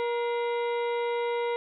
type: harmonic tone with a mistuned harmonic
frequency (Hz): 474.6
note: A#4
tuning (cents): +31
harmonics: 1 / 2 / 3 / 4 / 5 / 6 / 7 / 8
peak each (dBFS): -27 / -33 / -44 / -39 / -48 / -50 / -50 / -48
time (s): 0-1.56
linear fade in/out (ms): 0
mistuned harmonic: 4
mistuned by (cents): +140
effects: none